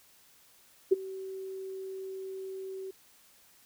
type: tone with ADSR envelope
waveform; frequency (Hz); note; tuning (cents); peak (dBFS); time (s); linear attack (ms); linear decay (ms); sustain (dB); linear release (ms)
sine; 381.8; G4; -46; -16; 0.91-2.91; 15; 20; -21; 7
effects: white hiss -61 dBFS RMS until 3.65 s